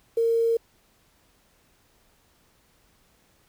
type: tone with quantisation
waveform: sine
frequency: 459.7 Hz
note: A#4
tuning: 24 cents flat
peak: -19 dBFS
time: 0.17-0.57 s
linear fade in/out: 5 ms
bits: 8
effects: pink hiss -63 dBFS RMS until 3.48 s